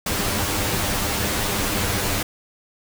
pink noise with comb filter, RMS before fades -23 dBFS, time 0.06-2.23 s, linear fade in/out 5 ms, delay 10 ms, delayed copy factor +0.6, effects none

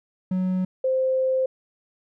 triangle / sine tone pair in turn, 185 / 521.7 Hz, F#3 / C5, 0 / -5 cents, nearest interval octave + tritone, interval 1795 cents, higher second, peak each -19 dBFS, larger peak neither, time 0.31-0.65 / 0.84-1.46 s, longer second, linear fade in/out 5 ms, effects none

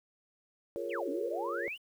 sine chord, Bb minor seventh, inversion second, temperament equal, 349.2 / 415.3 / 466.2 / 554.4 Hz, F4 / Ab4 / Bb4 / Db5, 0 / 0 / 0 / 0 cents, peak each -40 / -42 / -39 / -39 dBFS, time 0.76-1.68 s, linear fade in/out 0 ms
sine exponential two-way sweep, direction down then up, 3468 to 263.1 to 3101 Hz, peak -36 dBFS, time 0.89-1.78 s, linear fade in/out 50 ms, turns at 1.09 s
effects 10-bit

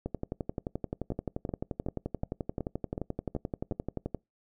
two click trains, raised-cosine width 2 ms, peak -20 / -19 dBFS, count 8 / 48, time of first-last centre 1.12-3.722 / 0.06-4.147 s, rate 2.69 / 11.5 Hz, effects noise-tail reverb RT60 0.2 s tail -25 dB re dry

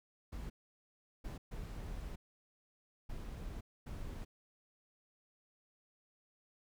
brown noise bursts at uneven times, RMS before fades -44 dBFS, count 5, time 0.32-0.5 / 1.24-1.38 / 1.51-2.16 / 3.09-3.61 / 3.86-4.25 s, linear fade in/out 10 ms, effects none

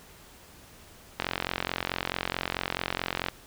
click train, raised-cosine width 0.3 ms, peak -11 dBFS, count 94, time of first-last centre 1.2-3.285 s, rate 44.6 Hz, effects pink hiss -52 dBFS RMS until 3.46 s

